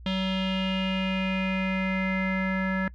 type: tone with low-pass filter sweep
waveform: square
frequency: 189.2 Hz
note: F#3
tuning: 39 cents sharp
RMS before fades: -27 dBFS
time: 0.06-2.88 s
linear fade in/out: 2 ms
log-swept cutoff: 3300 to 1800 Hz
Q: 5.8
effects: noise-tail reverb RT60 0.1 s tail -23 dB re dry + added 60 Hz sine -42 dBFS peak until 2.94 s